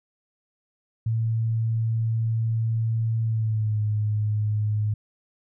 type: tone with pitch glide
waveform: sine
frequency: 113 to 106.04 Hz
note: A2 to G#2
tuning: +47 to +37 cents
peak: -21 dBFS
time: 1.06-4.94 s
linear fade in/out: 5 ms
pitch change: -110 cents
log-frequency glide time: 3.22-3.81 s
effects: none